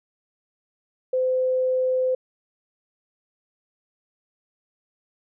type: tone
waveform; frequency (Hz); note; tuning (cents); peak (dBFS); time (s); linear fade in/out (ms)
sine; 513; C5; -34; -19; 1.13-2.15; 5
effects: none